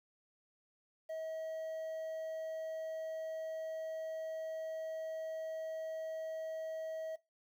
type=tone with quantisation; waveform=triangle; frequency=640 Hz; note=D#5; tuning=49 cents sharp; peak=-37 dBFS; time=1.09-7.16 s; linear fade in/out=10 ms; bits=11; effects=noise-tail reverb RT60 0.2 s tail -17 dB re dry